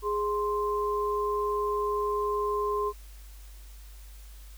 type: tone pair together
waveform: sine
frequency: 415.3 / 1046.5 Hz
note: G#4 / C6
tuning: 0 / 0 cents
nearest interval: octave + major third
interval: 1600 cents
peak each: -28 / -29 dBFS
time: 0.02-2.93 s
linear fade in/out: 50 ms
effects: added 50 Hz sine -44 dBFS peak until 4.57 s + white hiss -56 dBFS RMS until 4.57 s